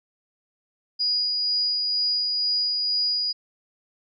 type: tone with tremolo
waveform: sine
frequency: 4899 Hz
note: D#8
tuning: 28 cents flat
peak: -20 dBFS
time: 0.99-3.33 s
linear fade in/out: 20 ms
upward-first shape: sine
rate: 2.1 Hz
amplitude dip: 25%
effects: none